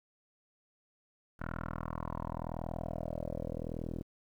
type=tone with low-pass filter sweep; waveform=10% pulse; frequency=40.84 Hz; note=E1; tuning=15 cents flat; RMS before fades=-39 dBFS; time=1.39-4.03 s; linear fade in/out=20 ms; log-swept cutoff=1500 to 390 Hz; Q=4; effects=11-bit